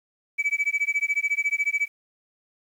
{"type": "tone with tremolo", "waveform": "sine", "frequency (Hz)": 2294, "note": "D7", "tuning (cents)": -41, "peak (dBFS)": -16, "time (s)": [0.38, 1.88], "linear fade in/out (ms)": 20, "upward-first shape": "sine", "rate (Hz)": 14, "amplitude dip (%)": 100, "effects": ["tanh soft clip ceiling -18 dBFS", "9-bit"]}